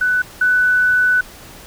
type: tone pair in turn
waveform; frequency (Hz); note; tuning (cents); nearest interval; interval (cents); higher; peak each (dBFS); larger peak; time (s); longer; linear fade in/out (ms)
sine; 1493 / 1493; F#6 / F#6; +15 / +15; unison; 0; neither; -13 / -11; second; 0.01-0.22 / 0.41-1.21; second; 5
effects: pink hiss -39 dBFS RMS until 1.66 s

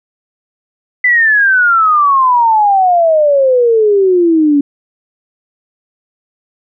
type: exponential sweep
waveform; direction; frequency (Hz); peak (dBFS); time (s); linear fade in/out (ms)
sine; down; 2012 to 280; -6; 1.04-4.61; 5
effects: none

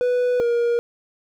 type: tone pair in turn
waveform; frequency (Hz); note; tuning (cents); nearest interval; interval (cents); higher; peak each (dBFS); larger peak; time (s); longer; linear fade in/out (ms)
triangle; 493.9 / 473.3; B4 / A#4; 0 / +26; minor second; 74; first; -15; neither; 0.01-0.4 / 0.4-0.79; neither; 0
effects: none

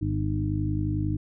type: harmonic tone with a mistuned harmonic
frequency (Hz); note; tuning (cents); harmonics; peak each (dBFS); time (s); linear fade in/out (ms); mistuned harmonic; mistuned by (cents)
51.1; G#1; -27; 1 / 2 / 3 / 4 / 5 / 6; -33 / -27 / -32 / -40 / -39 / -30; 0.01-1.17; 10; 5; -26
effects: none

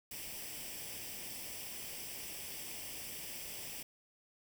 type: noise with comb filter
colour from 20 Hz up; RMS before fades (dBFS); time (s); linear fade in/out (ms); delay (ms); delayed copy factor
white; -45; 0.11-3.83; 5; 0.37; +0.65
effects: none

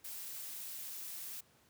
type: noise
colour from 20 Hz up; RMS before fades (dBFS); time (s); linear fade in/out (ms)
blue; -45; 0.04-1.41; 10
effects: pink hiss -68 dBFS RMS until 1.69 s + high-pass 80 Hz 12 dB/octave

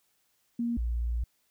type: tone pair in turn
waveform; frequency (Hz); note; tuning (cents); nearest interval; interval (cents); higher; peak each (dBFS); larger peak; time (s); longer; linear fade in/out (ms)
sine; 235.6 / 58.54; A#3 / A#1; +19 / +8; 2 octaves; 2411; first; -27; neither; 0.59-0.77 / 0.77-1.24; second; 5
effects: white hiss -72 dBFS RMS until 1.5 s

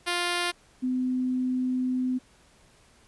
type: tone pair in turn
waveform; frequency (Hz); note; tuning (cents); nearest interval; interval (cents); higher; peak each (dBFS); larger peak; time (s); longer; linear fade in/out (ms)
5% pulse / sine; 350.6 / 254.5; F4 / C4; +7 / -48; tritone; 555; first; -14 / -24; first; 0.06-0.52 / 0.82-2.19; second; 20
effects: pink hiss -59 dBFS RMS until 3.07 s + resampled to 24000 Hz

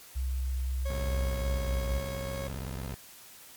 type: tone with pitch glide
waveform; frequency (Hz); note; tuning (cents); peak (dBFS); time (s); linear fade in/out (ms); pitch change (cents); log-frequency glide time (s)
sine; 64.6 to 61.12; C2 to B1; -21 to -17; -28; 0.15-2; 20; -96; 1-1.66
type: tone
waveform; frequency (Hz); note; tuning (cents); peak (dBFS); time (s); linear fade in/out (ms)
40% pulse; 549; C#5; -17; -36; 0.85-2.48; 10
type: tone with vibrato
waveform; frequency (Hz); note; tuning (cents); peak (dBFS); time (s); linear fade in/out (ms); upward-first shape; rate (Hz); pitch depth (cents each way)
20% pulse; 65.2; C2; -5; -30; 0.89-2.95; 10; square; 18; 250
effects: white hiss -51 dBFS RMS until 3.56 s + MP3 96 kbps

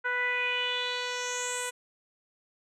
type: tone with low-pass filter sweep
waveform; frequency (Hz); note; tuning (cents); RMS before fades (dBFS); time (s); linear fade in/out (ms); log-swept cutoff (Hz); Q
10% pulse; 493.9; B4; 0; -31; 0.04-1.71; 20; 1600 to 9600; 4.6
effects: none

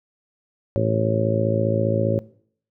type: harmonic tone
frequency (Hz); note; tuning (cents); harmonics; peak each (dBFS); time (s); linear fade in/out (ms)
55; A1; 0; 2 / 3 / 4 / 5 / 6 / 7 / 8 / 9 / 10; -22 / -30 / -28 / -33 / -30 / -28 / -32 / -32 / -23; 0.76-2.19; 0
effects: noise-tail reverb RT60 0.6 s tail -21 dB re dry

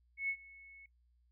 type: tone with ADSR envelope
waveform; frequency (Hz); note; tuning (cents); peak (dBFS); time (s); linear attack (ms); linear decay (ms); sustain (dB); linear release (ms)
sine; 2200; C#7; -14; -31; 0.17-0.86; 120; 70; -22; 4
effects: noise-tail reverb RT60 0.1 s tail -21 dB re dry + added 60 Hz sine -68 dBFS peak until 1.31 s

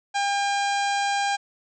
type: harmonic tone with a mistuned harmonic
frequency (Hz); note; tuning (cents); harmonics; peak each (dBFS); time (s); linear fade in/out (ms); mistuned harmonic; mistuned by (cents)
803; G5; +41; 1 / 2 / 3 / 4 / 5 / 6 / 7 / 8 / 9 / 10; -23 / -29 / -33 / -35 / -37 / -39 / -40 / -41 / -42 / -43; 0.14-1.37; 20; 8; +32
effects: none

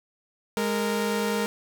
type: tone pair together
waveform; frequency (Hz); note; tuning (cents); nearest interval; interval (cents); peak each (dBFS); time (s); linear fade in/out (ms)
sawtooth; 206.9 / 463.6; G#3 / A#4; -6 / -10; octave + major second; 1396; -23; 0.57-1.46; 0
effects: none

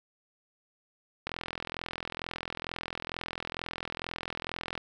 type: click train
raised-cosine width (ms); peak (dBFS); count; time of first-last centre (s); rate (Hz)
0.3; -18; 149; 1.27-4.777; 42.2
effects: none

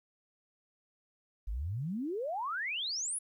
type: exponential sweep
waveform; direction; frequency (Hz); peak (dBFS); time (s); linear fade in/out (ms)
sine; up; 45.94 to 10980; -33; 1.47-3.19; 10
effects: 12-bit

